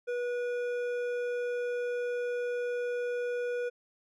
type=tone with hard clipping; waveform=sine; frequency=486.6 Hz; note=B4; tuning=26 cents flat; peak=-32 dBFS; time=0.07-3.7 s; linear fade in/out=20 ms; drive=9 dB; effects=none